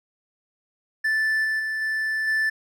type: tone with level steps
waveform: triangle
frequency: 1758 Hz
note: A6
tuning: 2 cents flat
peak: -18 / -20 / -23 / -21 / -18 dBFS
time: 1.04-2.5 s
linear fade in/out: 10 ms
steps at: 1.44 / 1.59 / 1.81 / 2.27 s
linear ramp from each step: 10 ms
effects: none